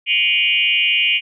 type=tone with frequency modulation; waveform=sine; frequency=2637 Hz; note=E7; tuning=in tune; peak=-13 dBFS; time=0.06-1.21 s; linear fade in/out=50 ms; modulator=178 Hz; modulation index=2.2; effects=none